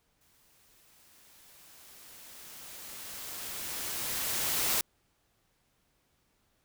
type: noise with exponential growth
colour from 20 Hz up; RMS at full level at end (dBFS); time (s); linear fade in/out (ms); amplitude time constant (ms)
white; -28; 0.21-4.81; 2; 1000
effects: pink hiss -73 dBFS RMS until 6.64 s